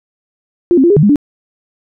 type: tone with pitch steps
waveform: sine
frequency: 349.1 / 265.6 / 343.9 / 409 / 151.6 / 205.6 / 289.9 Hz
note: F4 / C4 / F4 / G#4 / D#3 / G#3 / D4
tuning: -1 / +26 / -27 / -26 / -45 / -17 / -22 cents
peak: -5 dBFS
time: 0.71-1.158 s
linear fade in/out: 0 ms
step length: 64 ms
effects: none